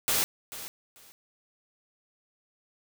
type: noise with echo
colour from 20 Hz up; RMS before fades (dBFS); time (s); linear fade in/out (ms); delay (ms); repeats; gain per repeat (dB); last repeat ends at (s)
white; -26; 0.08-0.24; 0; 440; 2; -14; 1.12
effects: none